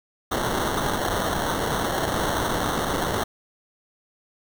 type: noise with sample-and-hold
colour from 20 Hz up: violet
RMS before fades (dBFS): -25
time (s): 0.31-3.24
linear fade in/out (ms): 10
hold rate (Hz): 2450
effects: none